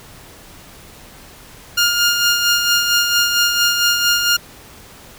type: tone with tremolo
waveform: 15% pulse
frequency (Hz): 1413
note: F6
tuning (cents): +20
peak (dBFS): -5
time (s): 1.77-4.37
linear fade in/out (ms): 10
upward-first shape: sine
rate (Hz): 4.4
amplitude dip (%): 45
effects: pink hiss -41 dBFS RMS until 5.18 s